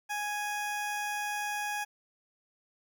20% pulse tone, 830.6 Hz, G#5, in tune, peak -27 dBFS, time 0.09-1.85 s, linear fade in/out 20 ms, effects 11-bit

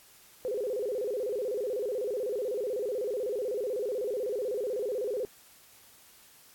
sine tone with vibrato, 457.6 Hz, A#4, 32 cents flat, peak -29 dBFS, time 0.45-5.25 s, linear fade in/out 0 ms, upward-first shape square, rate 16 Hz, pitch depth 180 cents each way, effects white hiss -57 dBFS RMS until 6.54 s + AAC 64 kbps

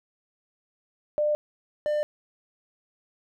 sine / triangle tone pair in turn, 598 / 598 Hz, D5 / D5, +31 / +31 cents, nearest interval unison, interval 0 cents, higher neither, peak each -21 dBFS, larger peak neither, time 1.18-1.35 / 1.86-2.03 s, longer neither, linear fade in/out 0 ms, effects none

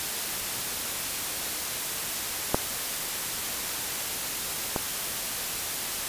clicks, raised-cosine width 1 ms, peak -6 / -12 dBFS, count 2, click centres 2.545 / 4.762 s, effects white hiss -31 dBFS RMS until 6.08 s + resampled to 32000 Hz

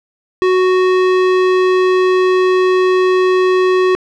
square tone, 370 Hz, F#4, in tune, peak -10 dBFS, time 0.42-3.95 s, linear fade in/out 0 ms, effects low-pass 3000 Hz 12 dB/octave

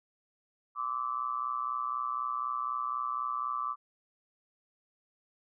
sine tone with amplitude modulation, 1163 Hz, D6, 17 cents flat, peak -27 dBFS, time 0.75-3.76 s, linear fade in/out 50 ms, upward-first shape sine, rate 124 Hz, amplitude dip 85%, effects none

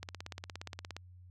click train, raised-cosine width 0.2 ms, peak -24 dBFS, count 17, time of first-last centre 0.03-0.966 s, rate 17.1 Hz, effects added 90 Hz sine -52 dBFS peak until 1.3 s

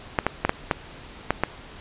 clicks, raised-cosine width 0.5 ms, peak -4 dBFS, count 7, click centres 0.188 / 0.266 / 0.45 / 0.494 / 0.712 / 1.306 / 1.436 s, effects pink hiss -43 dBFS RMS until 1.8 s + resampled to 8000 Hz

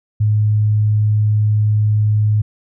sine tone, 106.2 Hz, G#2, 39 cents sharp, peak -11 dBFS, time 0.2-2.42 s, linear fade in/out 10 ms, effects none

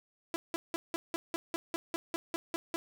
sawtooth tone bursts, 333.1 Hz, E4, 18 cents sharp, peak -28 dBFS, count 13, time 0.34-2.76 s, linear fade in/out 0 ms, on 20 ms, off 180 ms, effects none

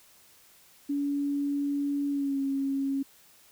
sine tone with pitch glide, 284.3 to 273.7 Hz, C#4 to C#4, +44 to -22 cents, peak -26 dBFS, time 0.89-3.03 s, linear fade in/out 10 ms, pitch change -66 cents, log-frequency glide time 2.1-2.4 s, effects white hiss -58 dBFS RMS until 3.51 s

